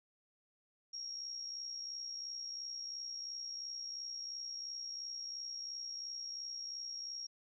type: tone with amplitude modulation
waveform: sine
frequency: 5588 Hz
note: F8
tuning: in tune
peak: -39 dBFS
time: 0.93-7.27 s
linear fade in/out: 10 ms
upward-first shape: sine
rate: 62.9 Hz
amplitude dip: 50%
effects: none